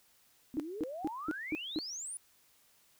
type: exponential sweep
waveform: sine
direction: up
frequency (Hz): 246.9 to 10120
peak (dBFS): -39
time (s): 0.54-2.17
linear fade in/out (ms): 0
type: tone bursts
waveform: sine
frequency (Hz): 311.1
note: D#4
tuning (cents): 0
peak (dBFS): -30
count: 6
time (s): 0.57-1.788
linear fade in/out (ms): 0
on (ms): 28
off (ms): 210
effects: white hiss -67 dBFS RMS until 2.99 s